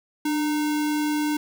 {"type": "tone with sample-and-hold", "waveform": "sine", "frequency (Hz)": 298.4, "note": "D4", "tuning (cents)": 28, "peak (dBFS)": -21, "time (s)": [0.25, 1.37], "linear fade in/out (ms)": 5, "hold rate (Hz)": 1225, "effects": []}